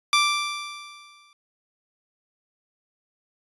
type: tone with exponential decay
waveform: 15% pulse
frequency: 1174.7 Hz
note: D6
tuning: in tune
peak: -9 dBFS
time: 0.13-1.33 s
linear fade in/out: 1 ms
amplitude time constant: 260 ms
effects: resampled to 24000 Hz